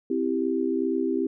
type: chord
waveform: sine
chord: C major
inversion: none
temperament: equal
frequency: 261.6 / 329.6 / 392 Hz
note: C4 / E4 / G4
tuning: 0 / 0 / 0 cents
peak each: -27 dBFS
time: 0.1-1.27 s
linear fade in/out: 5 ms
effects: none